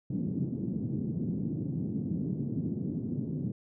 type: band-pass noise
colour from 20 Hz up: pink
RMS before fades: -33 dBFS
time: 0.1-3.52 s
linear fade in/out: 5 ms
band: 130 to 280 Hz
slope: 24 dB/octave
effects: none